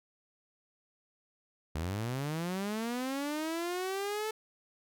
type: linear sweep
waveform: sawtooth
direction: up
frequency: 72.9 to 439.8 Hz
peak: -29 dBFS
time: 1.75-4.31 s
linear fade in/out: 5 ms
effects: none